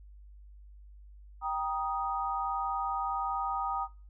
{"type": "chord", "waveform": "sine", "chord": "Eb major", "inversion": "first", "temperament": "equal with one note detuned", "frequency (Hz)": [784, 945.3, 1244.5], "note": ["G5", "Bb5", "Eb6"], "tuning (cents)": [0, 24, 0], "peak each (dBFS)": -34, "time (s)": [1.41, 3.88], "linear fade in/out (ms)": 50, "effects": ["noise-tail reverb RT60 0.3 s tail -18 dB re dry", "added 50 Hz sine -49 dBFS peak until 4.09 s"]}